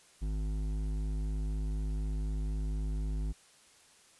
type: tone with hard clipping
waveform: sine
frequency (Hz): 52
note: G#1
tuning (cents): +3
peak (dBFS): -33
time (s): 0.21-3.33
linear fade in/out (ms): 20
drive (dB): 11
effects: white hiss -61 dBFS RMS until 4.19 s + resampled to 24000 Hz